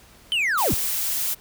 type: linear sweep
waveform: triangle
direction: down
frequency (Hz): 3119 to 32.71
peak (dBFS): -18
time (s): 0.32-0.74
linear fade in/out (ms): 0
type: noise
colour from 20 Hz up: blue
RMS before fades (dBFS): -25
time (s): 0.57-1.35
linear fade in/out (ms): 20
effects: pink hiss -51 dBFS RMS until 1.4 s